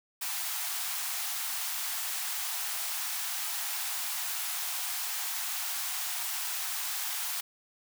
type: high-pass noise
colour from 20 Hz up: white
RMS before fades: -34 dBFS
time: 0.21-7.41 s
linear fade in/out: 10 ms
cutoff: 680 Hz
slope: 96 dB/octave
effects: none